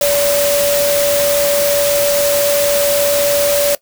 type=tone in noise; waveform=sine; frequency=574 Hz; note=D5; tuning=40 cents flat; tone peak=-12 dBFS; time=0.01-3.75 s; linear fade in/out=2 ms; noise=white; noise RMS=-18 dBFS; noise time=0.01-3.75 s; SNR=+3 dB; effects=noise-tail reverb RT60 0.1 s tail -19 dB re dry